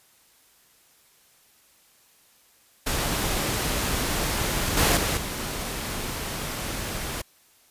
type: noise with level steps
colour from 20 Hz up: pink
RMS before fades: -26 / -20 / -25 / -31 dBFS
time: 2.86-7.22 s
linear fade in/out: 10 ms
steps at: 4.77 / 4.97 / 5.17 s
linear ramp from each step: 2 ms
effects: white hiss -59 dBFS RMS until 7.7 s + resampled to 32000 Hz